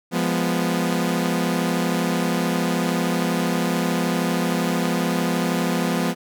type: chord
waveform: sawtooth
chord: F diminished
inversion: none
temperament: equal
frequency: 174.61 / 207.7 / 246.9 Hz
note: F3 / Ab3 / Cb4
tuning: 0 / 0 / 0 cents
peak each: -19 / -23 / -20 dBFS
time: 0.11-6.15 s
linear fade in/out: 50 ms
effects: none